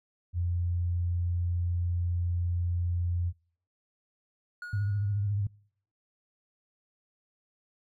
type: tone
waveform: sine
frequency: 87.31 Hz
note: F2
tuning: in tune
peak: -26 dBFS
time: 0.33-3.33 s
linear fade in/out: 50 ms
type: tone with exponential decay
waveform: triangle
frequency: 1445 Hz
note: F#6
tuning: 41 cents flat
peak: -34 dBFS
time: 4.62-5.31 s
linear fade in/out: 2 ms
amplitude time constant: 150 ms
type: tone with vibrato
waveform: sine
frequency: 101.7 Hz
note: G#2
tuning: 36 cents flat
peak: -26 dBFS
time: 4.73-5.47 s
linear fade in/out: 5 ms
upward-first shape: triangle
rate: 14 Hz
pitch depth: 71 cents each way
effects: noise-tail reverb RT60 0.6 s tail -26 dB re dry